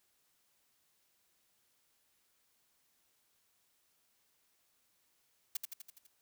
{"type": "noise with echo", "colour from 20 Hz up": "blue", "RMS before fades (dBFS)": -35, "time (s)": [5.55, 5.57], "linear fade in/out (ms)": 5, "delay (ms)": 83, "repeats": 6, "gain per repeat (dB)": -4, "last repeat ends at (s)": 6.068, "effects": ["white hiss -75 dBFS RMS until 6.21 s"]}